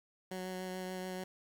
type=tone with vibrato; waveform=15% pulse; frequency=185 Hz; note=F#3; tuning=in tune; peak=-33 dBFS; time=0.31-1.24 s; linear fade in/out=5 ms; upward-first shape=triangle; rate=6.9 Hz; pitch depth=15 cents each way; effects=11-bit